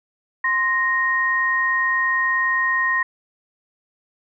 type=tone pair together; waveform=sine; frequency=1046.5 / 1864.7 Hz; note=C6 / A#6; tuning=0 / 0 cents; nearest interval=minor seventh; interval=1000 cents; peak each=-23 / -18 dBFS; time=0.44-3.03 s; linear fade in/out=5 ms; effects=none